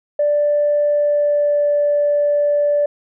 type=tone with pitch glide; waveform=sine; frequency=587.3 to 583.6 Hz; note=D5 to D5; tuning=0 to -11 cents; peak=-12 dBFS; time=0.19-2.86 s; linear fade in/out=5 ms; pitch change=-11 cents; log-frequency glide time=0.84-1.69 s; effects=tanh soft clip ceiling -8 dBFS